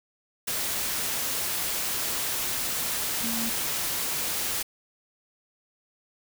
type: tone in noise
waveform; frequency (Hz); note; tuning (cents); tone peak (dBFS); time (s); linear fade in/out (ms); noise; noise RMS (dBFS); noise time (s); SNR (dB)
sine; 228.7; A#3; -33; -31; 3.23-3.5; 10; white; -29; 0.47-4.63; -5
effects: none